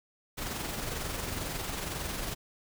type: noise with amplitude modulation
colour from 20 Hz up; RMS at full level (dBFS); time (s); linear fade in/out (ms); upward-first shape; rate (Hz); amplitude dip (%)
pink; -34; 0.37-2.35; 20; sine; 22.1; 40
effects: none